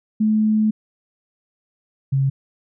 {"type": "tone pair in turn", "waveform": "sine", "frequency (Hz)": [215.7, 135.88], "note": ["A3", "C#3"], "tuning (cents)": [-34, -34], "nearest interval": "minor sixth", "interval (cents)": 800, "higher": "first", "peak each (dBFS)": [-14, -15], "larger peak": "first", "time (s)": [[0.2, 0.71], [2.12, 2.3]], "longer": "first", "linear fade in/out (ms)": 10, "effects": []}